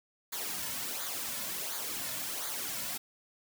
white noise with flanger, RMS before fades -37 dBFS, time 0.32-2.98 s, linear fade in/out 10 ms, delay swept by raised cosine 0.36 to 2.56 ms, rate 1.4 Hz, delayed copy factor -0.65, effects none

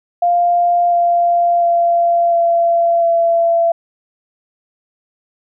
sine tone with pitch steps, 698.5 / 692.5 / 686.5 / 680.6 / 674.7 Hz, F5 / F5 / F5 / F5 / E5, 0 / -15 / -30 / -45 / +40 cents, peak -10 dBFS, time 0.22-3.72 s, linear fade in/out 5 ms, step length 700 ms, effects none

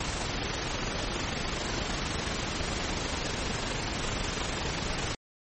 pink noise with amplitude modulation, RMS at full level -30 dBFS, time 0-5.15 s, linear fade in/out 5 ms, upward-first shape sine, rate 24.3 Hz, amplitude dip 35%, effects MP3 32 kbps

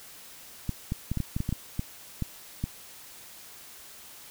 clicks, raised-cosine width 5 ms, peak -16 dBFS, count 12, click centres 0.693 / 0.921 / 1.116 / 1.173 / 1.203 / 1.365 / 1.404 / 1.491 / 1.526 / 1.794 / 2.223 / 2.64 s, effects white hiss -48 dBFS RMS until 4.3 s

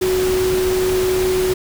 sine tone in noise, 370.8 Hz, F#4, 4 cents sharp, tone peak -15 dBFS, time 0.01-1.54 s, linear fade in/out 10 ms, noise pink, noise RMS -25 dBFS, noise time 0.01-1.54 s, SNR +7 dB, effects none

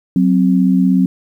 sine tone pair together, 185.6 / 262.1 Hz, F#3 / C4, +6 / +3 cents, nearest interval tritone, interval 597 cents, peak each -11 / -13 dBFS, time 0.16-1.06 s, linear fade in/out 2 ms, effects 8-bit

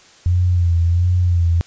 sine tone with vibrato, 87.2 Hz, F2, 2 cents flat, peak -12 dBFS, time 0.26-1.61 s, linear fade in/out 0 ms, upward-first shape sine, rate 1.4 Hz, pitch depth 55 cents each way, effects white hiss -47 dBFS RMS until 1.66 s + resampled to 16000 Hz

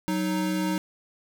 square tone pair together, 186 / 311.1 Hz, F#3 / D#4, +9 / 0 cents, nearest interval major sixth, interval 891 cents, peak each -28 dBFS, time 0.08-0.78 s, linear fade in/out 0 ms, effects none

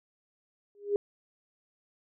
sine tone with exponential growth, 407.8 Hz, G#4, 32 cents flat, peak -20 dBFS, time 0.75-0.96 s, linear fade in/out 1 ms, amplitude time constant 45 ms, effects none

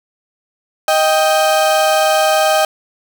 35% pulse tone pair together, 625 / 786.9 Hz, D#5 / G5, +8 / +6 cents, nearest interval major third, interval 398 cents, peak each -11 / -13 dBFS, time 0.88-2.65 s, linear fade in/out 2 ms, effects none

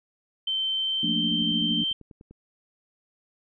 sine tone with pitch glide, 3102 to 3125 Hz, G7 to G7, -19 to -6 cents, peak -24 dBFS, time 0.47-1.93 s, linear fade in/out 5 ms, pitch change +13 cents, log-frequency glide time 0.74-1.25 s
sine chord, Bb major seventh, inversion second, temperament equal, 174.61 / 220 / 233.1 / 293.7 Hz, F3 / A3 / Bb3 / D4, 0 / 0 / 0 / 0 cents, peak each -31 dBFS, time 1.03-1.84 s, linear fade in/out 5 ms
click train, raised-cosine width 3 ms, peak -34 dBFS, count 11, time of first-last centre 1.32-2.31 s, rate 10.1 Hz
effects none

